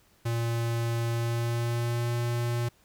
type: tone with pitch glide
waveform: square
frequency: 116.54 to 119.13 Hz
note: A#2 to A#2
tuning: 0 to +38 cents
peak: -27 dBFS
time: 0.25-2.69 s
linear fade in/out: 10 ms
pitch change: +38 cents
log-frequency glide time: 1.1-2.15 s
effects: pink hiss -63 dBFS RMS until 2.84 s